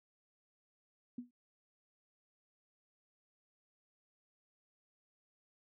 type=tone with exponential decay; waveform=sine; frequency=244.3 Hz; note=B3; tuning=19 cents flat; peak=-37 dBFS; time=1.18-1.31 s; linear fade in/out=5 ms; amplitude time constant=28 ms; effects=none